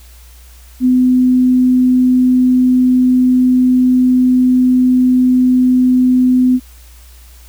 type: tone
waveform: sine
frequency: 253.1 Hz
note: B3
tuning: 43 cents sharp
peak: -7 dBFS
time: 0.8-6.6 s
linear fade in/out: 50 ms
effects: added 60 Hz sine -37 dBFS peak until 7.48 s + white hiss -45 dBFS RMS until 7.48 s